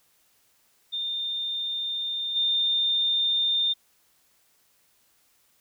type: tone with level steps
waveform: sine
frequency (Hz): 3617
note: A7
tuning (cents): +47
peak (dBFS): -27 / -21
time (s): 0.92-3.74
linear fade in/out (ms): 20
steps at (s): 2.35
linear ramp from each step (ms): 20
effects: white hiss -65 dBFS RMS until 5.6 s